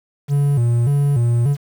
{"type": "tone with vibrato", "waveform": "triangle", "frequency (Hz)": 130, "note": "C3", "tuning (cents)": -11, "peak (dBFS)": -11, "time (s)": [0.28, 1.57], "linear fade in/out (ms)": 50, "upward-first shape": "square", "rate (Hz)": 1.7, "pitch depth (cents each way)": 160, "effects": ["7-bit"]}